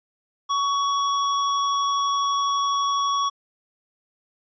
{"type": "tone", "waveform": "square", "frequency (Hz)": 1122, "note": "C#6", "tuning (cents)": 21, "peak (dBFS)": -21, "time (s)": [0.49, 3.3], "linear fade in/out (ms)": 20, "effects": ["resampled to 16000 Hz"]}